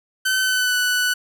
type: tone with pitch glide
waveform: sawtooth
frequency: 1527 to 1487 Hz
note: G6 to F#6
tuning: -46 to +8 cents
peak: -14 dBFS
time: 0.25-1.14 s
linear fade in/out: 10 ms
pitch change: -46 cents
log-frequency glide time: 0.41-0.76 s
effects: none